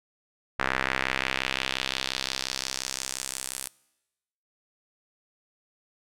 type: tone with band-pass filter sweep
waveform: sawtooth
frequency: 65.7 Hz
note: C2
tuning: 8 cents sharp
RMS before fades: -31 dBFS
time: 0.59-3.68 s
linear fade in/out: 5 ms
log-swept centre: 1600 to 9900 Hz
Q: 1.7
effects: noise-tail reverb RT60 1.0 s tail -24 dB re dry